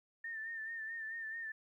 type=tone with vibrato; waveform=sine; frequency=1800 Hz; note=A6; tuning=39 cents sharp; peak=-40 dBFS; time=0.24-1.52 s; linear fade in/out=5 ms; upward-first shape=sine; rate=4.6 Hz; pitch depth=47 cents each way; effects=13-bit